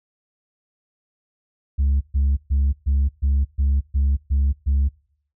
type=tone bursts; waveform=sine; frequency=69.3 Hz; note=C#2; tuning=in tune; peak=-13 dBFS; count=9; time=1.78-4.89 s; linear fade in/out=20 ms; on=230 ms; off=130 ms; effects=noise-tail reverb RT60 0.7 s tail -26 dB re dry + tanh soft clip ceiling -14 dBFS